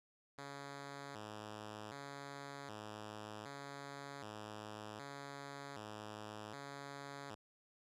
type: tone with vibrato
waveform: 5% pulse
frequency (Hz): 122.3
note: B2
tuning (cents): -16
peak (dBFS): -36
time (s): 0.38-7.35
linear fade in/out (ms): 5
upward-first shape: square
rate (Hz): 0.65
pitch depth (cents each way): 240
effects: low-pass 8000 Hz 12 dB/octave